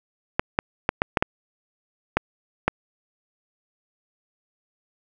clicks, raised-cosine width 0.5 ms, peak -3 dBFS, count 8, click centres 0.395 / 0.589 / 0.891 / 1.019 / 1.172 / 1.225 / 2.17 / 2.68 s, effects none

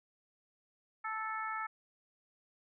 harmonic tone, 438.7 Hz, A4, 5 cents flat, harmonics 2 / 3 / 4 / 5, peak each -42 / -38 / -43 / -46 dBFS, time 1.04-1.67 s, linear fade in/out 10 ms, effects none

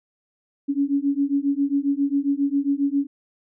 sine beating tone pair, 277.2 / 284.6 Hz, C#4 / C#4, 0 / +46 cents, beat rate 7.4 Hz, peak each -22 dBFS, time 0.68-3.07 s, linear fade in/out 20 ms, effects none

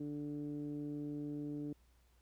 15% pulse tone with low-pass filter, 146.83 Hz, D3, in tune, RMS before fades -42 dBFS, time 0-1.73 s, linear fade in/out 5 ms, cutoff 320 Hz, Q 3, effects added 60 Hz sine -67 dBFS peak until 2.21 s + pink hiss -75 dBFS RMS until 2.21 s

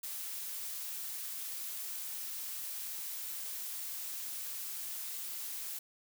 blue noise, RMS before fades -41 dBFS, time 0.03-5.79 s, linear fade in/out 5 ms, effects none

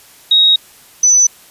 sine tone pair in turn, 3778 / 5997 Hz, A#7 / F#8, +22 / +22 cents, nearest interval minor sixth, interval 800 cents, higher second, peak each -6 dBFS, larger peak neither, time 0.31-0.56 / 1.03-1.27 s, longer first, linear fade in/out 5 ms, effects white hiss -43 dBFS RMS until 1.5 s + resampled to 32000 Hz

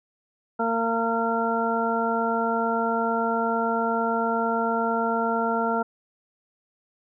harmonic tone, 228.9 Hz, A#3, 31 cents flat, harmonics 1 / 2 / 3 / 4 / 6, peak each -28 / -28 / -28 / -28 / -28 dBFS, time 0.59-5.83 s, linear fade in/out 10 ms, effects none

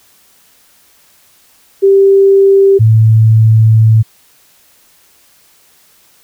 sine tone pair in turn, 392 / 110.77 Hz, G4 / A2, 0 / +12 cents, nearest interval octave + minor seventh, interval 2188 cents, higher first, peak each -3 dBFS, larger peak neither, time 1.82-2.79 / 2.79-4.03 s, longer second, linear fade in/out 20 ms, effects white hiss -48 dBFS RMS until 6.23 s

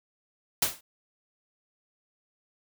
white noise with exponential decay, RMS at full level -20 dBFS, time 0.62-0.81 s, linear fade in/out 5 ms, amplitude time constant 41 ms, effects none

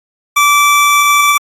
25% pulse tone, 1162 Hz, D6, 19 cents flat, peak -3 dBFS, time 0.36-1.38 s, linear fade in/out 10 ms, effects AAC 48 kbps

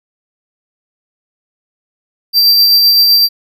square tone with tremolo, 4699 Hz, D8, in tune, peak -5 dBFS, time 2.33-3.29 s, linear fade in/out 50 ms, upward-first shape sine, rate 7.8 Hz, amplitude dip 25%, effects none

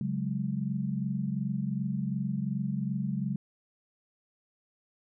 sine chord, C# suspended fourth, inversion none, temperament equal, 138.59 / 185 / 207.7 Hz, C#3 / F#3 / G#3, 0 / 0 / 0 cents, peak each -33 dBFS, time 0.01-3.36 s, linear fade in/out 2 ms, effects none

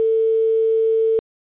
sine tone with quantisation, 446.6 Hz, A4, 26 cents sharp, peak -14 dBFS, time 0-1.19 s, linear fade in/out 0 ms, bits 7, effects resampled to 8000 Hz

